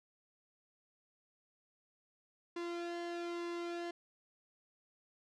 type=tone with flanger; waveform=sawtooth; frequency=344.3 Hz; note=F4; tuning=25 cents flat; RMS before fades=-41 dBFS; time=2.56-3.91 s; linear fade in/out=5 ms; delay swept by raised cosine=1.6 to 2.1 ms; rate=1.1 Hz; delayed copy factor=-0.65; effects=low-pass 5000 Hz 12 dB/octave